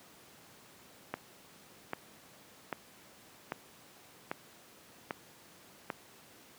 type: click train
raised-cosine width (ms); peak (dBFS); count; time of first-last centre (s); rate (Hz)
0.5; -19; 7; 1.14-5.902; 1.26
effects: pink hiss -57 dBFS RMS until 6.58 s + high-pass 150 Hz 12 dB/octave